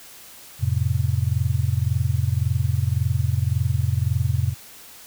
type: chord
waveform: sine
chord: F major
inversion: none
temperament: just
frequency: 87.31 / 109.13 / 130.96 Hz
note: F2 / A2 / C3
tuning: 0 / -14 / +2 cents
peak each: -23 dBFS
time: 0.59-4.55 s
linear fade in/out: 50 ms
effects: white hiss -44 dBFS RMS until 5.06 s